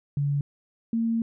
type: tone pair in turn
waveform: sine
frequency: 142.7 / 228.4 Hz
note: D3 / A#3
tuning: -49 / -35 cents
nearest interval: minor sixth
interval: 814 cents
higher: second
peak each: -22 dBFS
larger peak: neither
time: 0.17-0.41 / 0.93-1.22 s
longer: second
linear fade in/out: 2 ms
effects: none